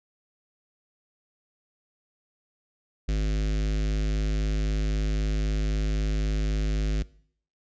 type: tone with notch filter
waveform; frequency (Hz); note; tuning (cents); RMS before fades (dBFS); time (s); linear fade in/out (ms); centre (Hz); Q
square; 51.91; G#1; 0; -25; 3.08-7.03; 10; 930; 0.67
effects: noise-tail reverb RT60 0.6 s tail -21 dB re dry + resampled to 16000 Hz